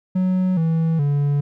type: tone with pitch steps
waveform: triangle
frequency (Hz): 185 / 162.92 / 143.48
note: F#3 / E3 / D3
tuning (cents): 0 / -20 / -40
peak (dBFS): -14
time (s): 0.15-1.41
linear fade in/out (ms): 10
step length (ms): 420
effects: none